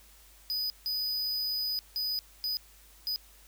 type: tone bursts at uneven times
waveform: square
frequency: 4978 Hz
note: D#8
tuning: in tune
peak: -30 dBFS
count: 5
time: 0.5-0.7 / 0.86-1.79 / 1.96-2.19 / 2.44-2.57 / 3.07-3.16 s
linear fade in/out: 0 ms
effects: added 50 Hz sine -58 dBFS peak until 3.47 s + white hiss -58 dBFS RMS until 3.47 s